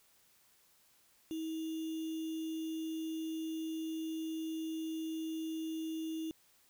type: tone with sample-and-hold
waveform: sine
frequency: 320.4 Hz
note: E4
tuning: 49 cents flat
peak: -36 dBFS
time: 1.31-6.31 s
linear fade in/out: 0 ms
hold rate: 3150 Hz
effects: white hiss -68 dBFS RMS until 6.69 s